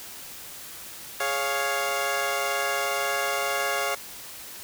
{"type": "chord", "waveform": "15% pulse", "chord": "Db major", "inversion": "second", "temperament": "equal", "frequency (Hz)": [415.3, 554.4, 698.5], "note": ["Ab4", "Db5", "F5"], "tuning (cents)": [0, 0, 0], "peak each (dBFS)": [-26, -22, -22], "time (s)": [1.2, 3.95], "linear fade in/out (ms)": 5, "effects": ["white hiss -41 dBFS RMS until 4.63 s"]}